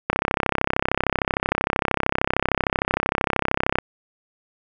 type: click train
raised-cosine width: 0.5 ms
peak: -3 dBFS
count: 123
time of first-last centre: 0.1-3.786 s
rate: 33.1 Hz
effects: none